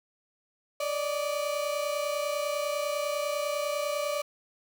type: tone pair together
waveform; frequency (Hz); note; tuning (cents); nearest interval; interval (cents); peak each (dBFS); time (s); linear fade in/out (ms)
35% pulse; 578 / 608; D5 / D#5; -28 / -40; minor second; 88; -28 / -32; 0.8-4.22; 5
effects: none